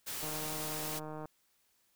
white noise, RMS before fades -40 dBFS, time 0.06-1 s, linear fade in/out 20 ms
click train, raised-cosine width 1 ms, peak -30 dBFS, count 159, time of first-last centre 0.23-1.256 s, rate 154 Hz
effects white hiss -73 dBFS RMS until 1.95 s

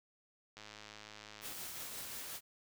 click train, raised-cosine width 0.2 ms, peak -33 dBFS, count 102, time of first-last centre 0.57-1.523 s, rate 106 Hz
white noise with tremolo, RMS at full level -44 dBFS, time 1.41-2.41 s, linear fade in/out 50 ms, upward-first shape triangle, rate 5.6 Hz, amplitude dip 30%
effects none

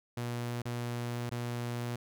sawtooth tone with dropouts, 120.1 Hz, B2, 48 cents flat, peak -30 dBFS, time 0.17-1.96 s, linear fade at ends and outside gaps 5 ms, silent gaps 0.62-0.654 / 1.295-1.314 s, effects none

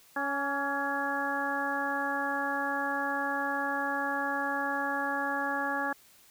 harmonic tone with a mistuned harmonic, 279.2 Hz, C#4, 13 cents sharp, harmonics 1 / 2 / 3 / 4 / 5 / 6, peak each -37 / -38 / -34 / -37 / -38 / -33 dBFS, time 0.16-5.93 s, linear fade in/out 5 ms, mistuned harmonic 4, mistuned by +31 cents, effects white hiss -59 dBFS RMS until 6.3 s

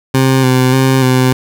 20% pulse tone with vibrato, 130.3 Hz, C3, 7 cents flat, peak -3 dBFS, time 0.14-1.33 s, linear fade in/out 5 ms, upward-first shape square, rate 1.7 Hz, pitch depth 26 cents each way, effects none

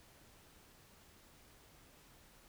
silence, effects pink hiss -63 dBFS RMS until 2.48 s

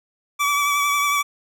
25% pulse tone with vibrato, 1150 Hz, D6, 37 cents flat, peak -14 dBFS, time 0.39-1.23 s, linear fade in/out 20 ms, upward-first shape triangle, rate 11 Hz, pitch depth 30 cents each way, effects none

